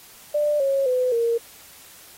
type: tone with pitch steps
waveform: sine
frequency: 593 / 546.9 / 504.4 / 465.3 Hz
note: D5 / C#5 / B4 / A#4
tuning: +17 / -23 / +36 / -3 cents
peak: -18 dBFS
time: 0.34-1.38 s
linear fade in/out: 10 ms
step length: 260 ms
effects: white hiss -47 dBFS RMS until 2.17 s + AAC 48 kbps